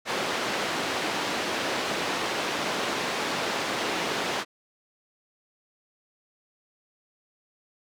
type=band-pass noise; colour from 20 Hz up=pink; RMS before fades=-29 dBFS; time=0.05-4.45 s; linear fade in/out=50 ms; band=310 to 4600 Hz; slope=12 dB/octave; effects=none